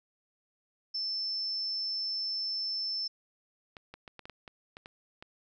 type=tone; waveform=sine; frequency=5300 Hz; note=E8; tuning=9 cents sharp; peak=-31 dBFS; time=0.94-3.08 s; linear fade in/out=10 ms
type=clicks; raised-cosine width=0.3 ms; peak=-29 dBFS; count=10; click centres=3.768 / 3.94 / 4.078 / 4.193 / 4.255 / 4.297 / 4.478 / 4.769 / 4.859 / 5.225 s
effects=none